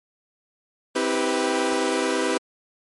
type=chord; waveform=sawtooth; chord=C major seventh; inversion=none; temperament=equal with one note detuned; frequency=261.6 / 323 / 392 / 493.9 Hz; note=C4 / E4 / G4 / B4; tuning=0 / -35 / 0 / 0 cents; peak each=-24 / -23 / -22 / -22 dBFS; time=0.95-2.38 s; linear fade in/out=10 ms; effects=MP3 48 kbps